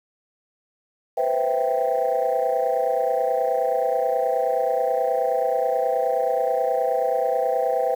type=chord; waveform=sine; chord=C major seventh; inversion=third; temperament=equal; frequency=493.9 / 523.3 / 659.3 / 784 Hz; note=B4 / C5 / E5 / G5; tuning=0 / 0 / 0 / 0 cents; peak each=-24 dBFS; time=1.17-7.95 s; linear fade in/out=10 ms; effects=tanh soft clip ceiling -12 dBFS + 8-bit